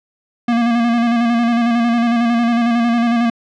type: tone with vibrato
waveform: square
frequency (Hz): 234.9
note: A#3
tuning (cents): +13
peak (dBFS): -13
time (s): 0.48-3.3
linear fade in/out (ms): 5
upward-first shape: square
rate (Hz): 11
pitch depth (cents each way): 30
effects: low-pass 3000 Hz 12 dB/octave